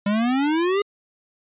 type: exponential sweep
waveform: square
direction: up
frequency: 198.6 to 415.3 Hz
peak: -19 dBFS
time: 0.06-0.82 s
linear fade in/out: 5 ms
effects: resampled to 8000 Hz